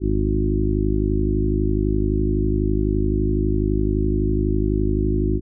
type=harmonic tone with a mistuned harmonic; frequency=51.91 Hz; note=G#1; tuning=in tune; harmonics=1 / 2 / 3 / 4 / 5 / 6 / 7; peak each=-21 / -25 / -29 / -28 / -28 / -25 / -25 dBFS; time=0-5.41 s; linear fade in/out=50 ms; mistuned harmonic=1; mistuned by=+35 cents; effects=none